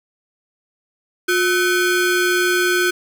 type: ring-modulated tone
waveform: 40% pulse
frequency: 934 Hz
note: A#5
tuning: 3 cents sharp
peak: -11 dBFS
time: 1.28-2.91 s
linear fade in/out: 10 ms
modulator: 576 Hz
effects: none